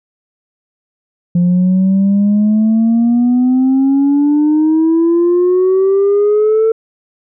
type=exponential sweep; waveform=sine; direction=up; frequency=173.8 to 449.1 Hz; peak=-6 dBFS; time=1.35-6.72 s; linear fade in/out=5 ms; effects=tanh soft clip ceiling -6 dBFS